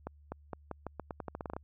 accelerating click train, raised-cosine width 1 ms, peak -24 dBFS, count 15, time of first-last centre 0.07-1.565 s, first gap 250 ms, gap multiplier 0.85, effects added 73 Hz sine -56 dBFS peak until 1.63 s

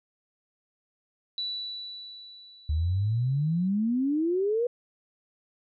sine tone with exponential decay, 3951 Hz, B7, in tune, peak -28 dBFS, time 1.38-3.68 s, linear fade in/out 1 ms, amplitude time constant 500 ms
sine exponential sweep, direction up, 73.42 to 493.9 Hz, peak -23 dBFS, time 2.69-4.67 s, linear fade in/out 5 ms
effects none

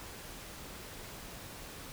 silence, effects pink hiss -47 dBFS RMS until 1.92 s

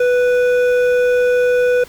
sine tone with hard clipping, 493.9 Hz, B4, in tune, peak -13 dBFS, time 0-1.84 s, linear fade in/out 5 ms, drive 9 dB, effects pink hiss -41 dBFS RMS until 1.88 s

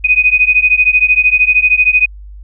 sine beating tone pair, 2489 / 2502 Hz, D#7 / D#7, 0 / +9 cents, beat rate 13 Hz, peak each -10 dBFS, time 0.04-2.06 s, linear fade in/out 10 ms, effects added 50 Hz sine -29 dBFS peak until 2.43 s

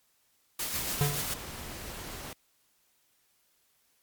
white noise with tremolo, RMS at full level -32 dBFS, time 0.59-1.34 s, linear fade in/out 5 ms, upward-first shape triangle, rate 7.1 Hz, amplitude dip 45%
pink noise, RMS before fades -41 dBFS, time 0.74-2.33 s, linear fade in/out 2 ms
square tone with exponential decay, 144.4 Hz, D3, 29 cents flat, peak -22 dBFS, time 1.01-1.37 s, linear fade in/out 0 ms, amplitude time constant 77 ms
effects white hiss -70 dBFS RMS until 4.02 s + MP3 96 kbps

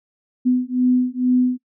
sine beating tone pair, 250 / 252.2 Hz, B3 / B3, +21 / +36 cents, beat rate 2.2 Hz, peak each -18 dBFS, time 0.45-1.58 s, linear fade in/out 20 ms, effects noise-tail reverb RT60 0.1 s tail -21 dB re dry

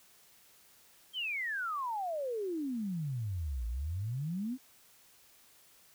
sine exponential two-way sweep, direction down then up, 3218 to 55 to 270.7 Hz, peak -33 dBFS, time 1.13-4.58 s, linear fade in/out 50 ms, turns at 3.67 s, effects white hiss -62 dBFS RMS until 5.94 s

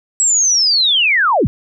sine linear sweep, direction down, 7820 to 70.7 Hz, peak -10 dBFS, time 0.2-1.47 s, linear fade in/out 0 ms, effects none

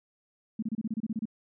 sine tone bursts, 220.2 Hz, A3, 2 cents sharp, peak -28 dBFS, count 11, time 0.59-1.255 s, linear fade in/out 5 ms, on 35 ms, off 28 ms, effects none

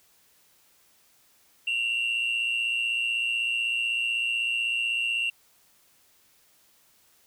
sine tone pair together, 2728 / 2844 Hz, F7 / F7, -41 / +31 cents, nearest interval minor second, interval 72 cents, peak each -24 / -28 dBFS, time 1.67-5.3 s, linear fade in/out 5 ms, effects tanh soft clip ceiling -21 dBFS + white hiss -62 dBFS RMS until 7.26 s

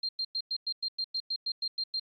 sine tone bursts, 4186 Hz, C8, in tune, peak -29 dBFS, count 13, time 0.03-1.997 s, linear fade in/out 5 ms, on 59 ms, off 100 ms, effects AAC 64 kbps

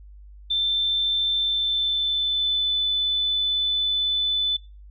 sine tone with pitch glide, 3553 to 3502 Hz, A7 to A7, +16 to -9 cents, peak -20 dBFS, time 0.5-4.57 s, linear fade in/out 10 ms, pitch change -25 cents, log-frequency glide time 1.38-2.76 s, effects noise-tail reverb RT60 0.3 s tail -22 dB re dry + added 50 Hz sine -42 dBFS peak until 4.9 s

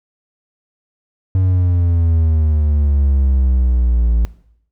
triangle exponential sweep, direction down, 94.6 to 56.1 Hz, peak -9 dBFS, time 1.35-4.25 s, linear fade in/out 0 ms, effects noise-tail reverb RT60 0.7 s tail -19 dB re dry

